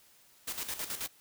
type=noise with tremolo; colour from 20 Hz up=white; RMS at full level=-36 dBFS; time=0.47-1.08 s; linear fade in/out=10 ms; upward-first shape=square; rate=9.3 Hz; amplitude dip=65%; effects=white hiss -62 dBFS RMS until 1.2 s